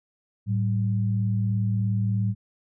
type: tone pair together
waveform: sine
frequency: 108.8 / 191.91 Hz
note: A2 / G3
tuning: -19 / -36 cents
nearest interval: minor seventh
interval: 983 cents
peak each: -22 / -28 dBFS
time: 0.46-2.35 s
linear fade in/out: 50 ms
effects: none